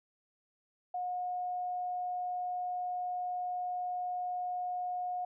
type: tone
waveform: sine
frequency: 722 Hz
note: F#5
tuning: 43 cents flat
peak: -33 dBFS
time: 0.94-5.25 s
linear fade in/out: 5 ms
effects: none